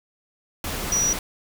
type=tone in noise; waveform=sine; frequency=5820 Hz; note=F#8; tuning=29 cents flat; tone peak=-19 dBFS; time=0.92-1.13 s; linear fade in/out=2 ms; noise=pink; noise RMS=-29 dBFS; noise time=0.64-1.19 s; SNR=+7 dB; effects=none